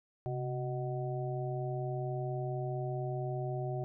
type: harmonic tone with a mistuned harmonic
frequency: 124.3 Hz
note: B2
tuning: 12 cents sharp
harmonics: 1 / 3 / 5 / 6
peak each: -35 / -40 / -42 / -43 dBFS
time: 0.26-3.84 s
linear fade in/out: 0 ms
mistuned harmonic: 1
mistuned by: +110 cents
effects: none